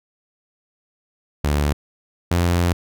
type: tone pair in turn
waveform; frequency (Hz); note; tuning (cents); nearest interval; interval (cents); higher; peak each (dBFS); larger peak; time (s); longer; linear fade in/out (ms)
sawtooth; 73.1 / 86.93; D2 / F2; -7 / -7; minor third; 300; second; -13 / -12; second; 1.44-1.73 / 2.31-2.73; second; 5
effects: none